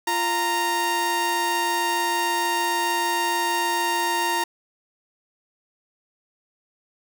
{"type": "tone pair together", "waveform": "sawtooth", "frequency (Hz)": [347.1, 926.6], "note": ["F4", "A#5"], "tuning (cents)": [-11, -11], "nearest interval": "octave + perfect fourth", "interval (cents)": 1700, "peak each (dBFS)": [-25, -18], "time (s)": [0.07, 4.44], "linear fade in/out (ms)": 5, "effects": []}